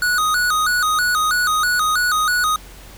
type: tone with vibrato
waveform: square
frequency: 1353 Hz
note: E6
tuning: 45 cents sharp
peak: -16 dBFS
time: 0.02-2.56 s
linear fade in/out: 2 ms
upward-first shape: square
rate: 3.1 Hz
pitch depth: 140 cents each way
effects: added 46 Hz sine -40 dBFS peak until 2.97 s + pink hiss -42 dBFS RMS until 2.97 s